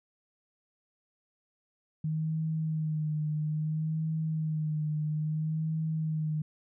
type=tone with vibrato; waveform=sine; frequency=155.56 Hz; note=D#3; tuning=in tune; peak=-28 dBFS; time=2.04-6.42 s; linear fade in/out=5 ms; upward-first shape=sine; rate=0.6 Hz; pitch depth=37 cents each way; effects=none